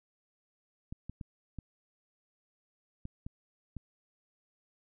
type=clicks; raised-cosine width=5 ms; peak=-28 dBFS; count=7; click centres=0.925 / 1.096 / 1.212 / 1.587 / 3.054 / 3.265 / 3.767 s; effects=none